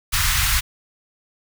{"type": "band-stop noise", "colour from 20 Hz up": "pink", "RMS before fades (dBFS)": -19, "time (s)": [0.12, 0.61], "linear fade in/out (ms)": 20, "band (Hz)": [110, 1200], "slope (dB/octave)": 24, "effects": []}